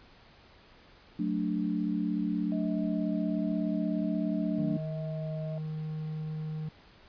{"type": "chord", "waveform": "sine", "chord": "D major", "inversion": "first", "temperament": "just", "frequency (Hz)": [183.54, 220.2, 293.7], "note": ["F#3", "A3", "D4"], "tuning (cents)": [-14, 2, 0], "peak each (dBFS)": -32, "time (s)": [1.19, 4.77], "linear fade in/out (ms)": 5}
{"type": "tone with vibrato", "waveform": "sine", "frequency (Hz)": 634, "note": "D#5", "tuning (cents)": 32, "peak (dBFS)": -39, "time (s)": [2.52, 5.58], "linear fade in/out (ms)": 0, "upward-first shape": "sine", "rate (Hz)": 1.3, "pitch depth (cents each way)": 9}
{"type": "tone", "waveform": "triangle", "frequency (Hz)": 155.5, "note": "D#3", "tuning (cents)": -1, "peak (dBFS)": -31, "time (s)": [4.58, 6.69], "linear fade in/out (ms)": 5}
{"effects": ["pink hiss -57 dBFS RMS until 7.08 s", "resampled to 11025 Hz"]}